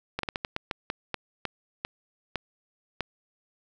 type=slowing click train; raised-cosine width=0.3 ms; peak=-13 dBFS; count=13; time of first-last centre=0.19-3.007 s; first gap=43 ms; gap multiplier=1.28; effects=none